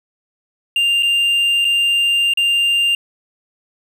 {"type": "tone with dropouts", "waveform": "triangle", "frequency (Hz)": 2794, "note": "F7", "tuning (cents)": 0, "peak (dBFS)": -11, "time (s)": [0.76, 2.95], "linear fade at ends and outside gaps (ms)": 2, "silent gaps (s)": [[1.025, 1.03], [1.646, 1.65], [2.337, 2.373]], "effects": []}